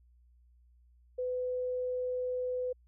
sine tone, 502 Hz, B4, 28 cents sharp, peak -31 dBFS, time 1.18-2.73 s, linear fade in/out 10 ms, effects added 60 Hz sine -60 dBFS peak until 2.87 s

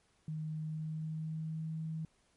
sine tone with pitch glide, 155.9 to 159.45 Hz, D#3 to D#3, +4 to +43 cents, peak -36 dBFS, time 0.28-2.05 s, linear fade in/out 2 ms, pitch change +39 cents, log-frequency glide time 0.61-1.73 s, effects pink hiss -72 dBFS RMS until 2.36 s + MP3 48 kbps

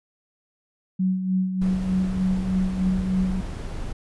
sine tone with tremolo, 186.7 Hz, F#3, 16 cents sharp, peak -18 dBFS, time 0.99-3.41 s, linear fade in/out 10 ms, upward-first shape sine, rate 3.3 Hz, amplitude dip 55%
brown noise, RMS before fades -31 dBFS, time 1.61-3.93 s, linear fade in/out 10 ms
effects resampled to 24000 Hz

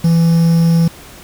triangle tone with quantisation, 166.5 Hz, E3, 18 cents sharp, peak -6 dBFS, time 0.04-0.88 s, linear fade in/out 5 ms, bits 5, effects pink hiss -37 dBFS RMS until 1.23 s

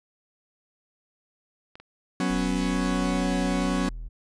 clicks, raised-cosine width 0.3 ms, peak -28 / -30 dBFS, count 2, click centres 1.755 / 1.8 s
40% pulse chord, F# suspended fourth, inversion none, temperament equal, 185 / 246.9 / 277.2 Hz, F#3 / B3 / C#4, 0 / 0 / 0 cents, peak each -26 / -29 / -27 dBFS, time 2.2-3.89 s, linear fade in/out 2 ms
triangle tone, 40.41 Hz, E1, 34 cents flat, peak -31 dBFS, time 2.29-4.09 s, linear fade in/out 20 ms
effects resampled to 22050 Hz

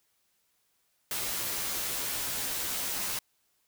white noise with comb filter, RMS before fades -33 dBFS, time 1.11-3.19 s, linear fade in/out 2 ms, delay 13 ms, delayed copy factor -0.6, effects white hiss -73 dBFS RMS until 3.67 s

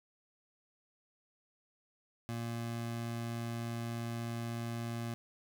25% pulse tone, 116.7 Hz, A#2, 2 cents sharp, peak -33 dBFS, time 2.29-5.14 s, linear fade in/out 0 ms, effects none

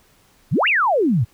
sine exponential two-way sweep, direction up then down, 100 to 2900 to 100 Hz, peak -14 dBFS, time 0.51-1.25 s, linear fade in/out 20 ms, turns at 0.68 s, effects pink hiss -56 dBFS RMS until 1.33 s

